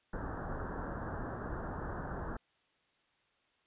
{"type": "low-pass noise", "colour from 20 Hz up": "pink", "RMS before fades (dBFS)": -40, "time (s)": [0.13, 2.37], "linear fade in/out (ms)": 5, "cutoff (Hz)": 1700, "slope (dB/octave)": 96, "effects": ["white hiss -73 dBFS RMS until 3.66 s", "resampled to 8000 Hz"]}